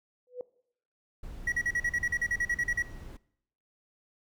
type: tone with exponential growth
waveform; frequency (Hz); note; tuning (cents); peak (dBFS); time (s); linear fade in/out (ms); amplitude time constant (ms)
sine; 496.7; B4; +10; -30; 0.27-0.41; 1; 30
type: noise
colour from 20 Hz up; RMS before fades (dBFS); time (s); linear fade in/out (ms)
brown; -43; 1.23-3.17; 5
type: tone bursts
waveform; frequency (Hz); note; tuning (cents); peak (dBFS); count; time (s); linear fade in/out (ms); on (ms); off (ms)
triangle; 1922; B6; -48; -24; 15; 1.47-2.824; 5; 52; 41
effects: noise-tail reverb RT60 0.7 s tail -21 dB re dry